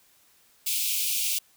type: high-pass noise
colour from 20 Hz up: white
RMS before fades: -27 dBFS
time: 0.66-1.39 s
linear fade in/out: 10 ms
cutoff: 2300 Hz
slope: 96 dB/octave
effects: white hiss -61 dBFS RMS until 1.56 s